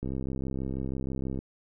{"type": "click train", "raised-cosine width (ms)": 3, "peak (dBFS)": -21, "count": 91, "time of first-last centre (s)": [0.03, 1.39], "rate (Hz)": 66.2, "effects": []}